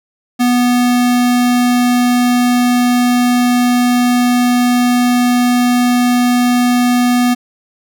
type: tone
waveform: square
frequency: 245.4 Hz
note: B3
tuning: 11 cents flat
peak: -10 dBFS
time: 0.39-7.35 s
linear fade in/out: 20 ms
effects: none